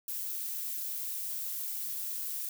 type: noise with amplitude modulation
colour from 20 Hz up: violet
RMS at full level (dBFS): -35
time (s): 0.08-2.49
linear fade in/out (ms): 2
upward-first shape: sine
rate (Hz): 195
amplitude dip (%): 35
effects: none